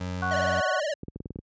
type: tone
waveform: 25% pulse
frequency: 90.9 Hz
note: F#2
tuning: 30 cents flat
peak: -26 dBFS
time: 0-0.61 s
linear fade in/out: 10 ms
type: harmonic tone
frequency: 369.6 Hz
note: F#4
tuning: 2 cents flat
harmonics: 2 / 3 / 4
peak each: -31 / -31 / -29 dBFS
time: 0.22-0.8 s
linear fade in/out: 5 ms
type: tone with vibrato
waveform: square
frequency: 606 Hz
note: D#5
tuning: 46 cents flat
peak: -27 dBFS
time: 0.31-0.94 s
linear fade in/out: 5 ms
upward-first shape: triangle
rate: 19 Hz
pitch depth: 140 cents each way
type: clicks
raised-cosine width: 3 ms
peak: -23 dBFS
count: 8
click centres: 1.033 / 1.083 / 1.16 / 1.204 / 1.258 / 1.306 / 1.359 / 1.389 s
effects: high-pass 60 Hz 12 dB/octave + resampled to 16000 Hz